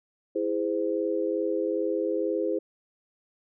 sine chord, E augmented, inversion none, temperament just, 329.6 / 412 / 515 Hz, E4 / G#4 / B#4, 0 / -14 / -28 cents, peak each -29 dBFS, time 0.35-2.59 s, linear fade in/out 10 ms, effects none

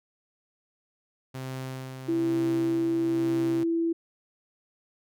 sawtooth tone with tremolo, 130.81 Hz, C3, in tune, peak -29 dBFS, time 1.34-3.64 s, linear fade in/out 10 ms, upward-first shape sine, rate 1.1 Hz, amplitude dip 45%
sine tone, 332.8 Hz, E4, 17 cents sharp, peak -23 dBFS, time 2.08-3.93 s, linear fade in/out 10 ms
effects none

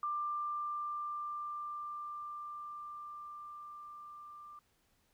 sine tone with level ramp, 1187 Hz, D6, 18 cents sharp, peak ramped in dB -33 to -49 dBFS, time 0.03-4.59 s, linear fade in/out 2 ms, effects pink hiss -74 dBFS RMS until 5.13 s

